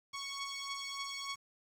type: beating tone pair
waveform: 10% pulse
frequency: 1108.7 / 1112.1 Hz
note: C#6 / C#6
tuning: 0 / +5 cents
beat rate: 3.4 Hz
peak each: -32 / -35 dBFS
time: 0.13-1.36 s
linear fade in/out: 20 ms
effects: low-pass 8000 Hz 12 dB/octave + 10-bit